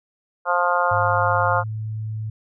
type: harmonic tone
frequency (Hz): 176.3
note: F3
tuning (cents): +17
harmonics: 3 / 4 / 5 / 6 / 7 / 8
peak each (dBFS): -24 / -24 / -24 / -24 / -24 / -24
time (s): 0.45-1.64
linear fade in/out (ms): 50
type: tone with pitch glide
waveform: sine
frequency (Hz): 103.83 to 108.87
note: G#2 to A2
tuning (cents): 0 to -18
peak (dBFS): -25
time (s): 0.91-2.3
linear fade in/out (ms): 5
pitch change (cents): +82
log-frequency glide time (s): 1.5-1.64
effects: none